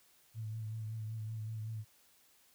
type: tone with vibrato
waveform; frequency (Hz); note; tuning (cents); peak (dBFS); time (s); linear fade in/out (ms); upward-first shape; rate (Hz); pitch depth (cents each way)
sine; 110; A2; 0; -38; 0.34-1.85; 50; sine; 5.3; 37
effects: white hiss -67 dBFS RMS until 2.54 s